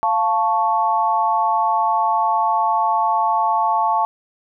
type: chord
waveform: sine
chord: F augmented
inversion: none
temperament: equal with one note detuned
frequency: 694.8 / 880 / 1108.7 Hz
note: F5 / A5 / C#6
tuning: -9 / 0 / 0 cents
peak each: -22 / -17 / -21 dBFS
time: 0.03-4.05 s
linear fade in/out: 0 ms
effects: none